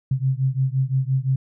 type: beating tone pair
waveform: sine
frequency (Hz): 130 / 135.8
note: C3 / C#3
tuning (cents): -11 / -35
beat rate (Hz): 5.8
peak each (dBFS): -21 / -22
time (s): 0.11-1.36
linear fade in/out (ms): 5
effects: none